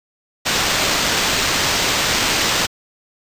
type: noise with sample-and-hold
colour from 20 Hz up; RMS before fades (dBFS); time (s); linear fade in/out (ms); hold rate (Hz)
white; -18; 0.45-2.67; 20; 11025
effects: resampled to 32000 Hz